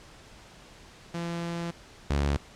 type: tone pair in turn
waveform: sawtooth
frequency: 170 / 71.23 Hz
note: F3 / C#2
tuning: -46 / +48 cents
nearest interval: octave + minor third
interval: 1506 cents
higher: first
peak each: -27 / -20 dBFS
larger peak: second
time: 1.14-1.71 / 2.1-2.37 s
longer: first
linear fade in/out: 5 ms
effects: pink hiss -51 dBFS RMS until 2.55 s + low-pass 7000 Hz 12 dB/octave